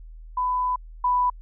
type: tone pair in turn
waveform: sine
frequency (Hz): 1000 / 991.4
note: B5 / B5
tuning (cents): +21 / +6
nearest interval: unison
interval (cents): 15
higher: first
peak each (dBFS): -21 / -18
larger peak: second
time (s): 0.37-0.76 / 1.04-1.3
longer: first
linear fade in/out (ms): 5
effects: added 40 Hz sine -39 dBFS peak until 1.41 s